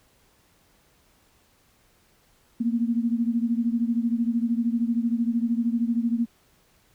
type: beating tone pair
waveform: sine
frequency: 230 / 243 Hz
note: A#3 / B3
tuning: -23 / -28 cents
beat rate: 13 Hz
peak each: -23 / -26 dBFS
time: 2.6-6.26 s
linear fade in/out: 10 ms
effects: pink hiss -62 dBFS RMS until 6.94 s